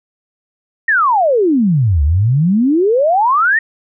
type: exponential two-way sweep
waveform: sine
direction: down then up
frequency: 1892 to 69.2 to 1892 Hz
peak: -9 dBFS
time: 0.88-3.59 s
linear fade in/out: 5 ms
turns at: 2.03 s
effects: none